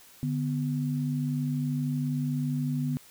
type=tone pair together; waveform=sine; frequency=146.83 / 246.9 Hz; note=D3 / B3; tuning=0 / 0 cents; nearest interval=major sixth; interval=900 cents; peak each=-28 / -30 dBFS; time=0.23-2.97 s; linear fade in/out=0 ms; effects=white hiss -54 dBFS RMS until 3.1 s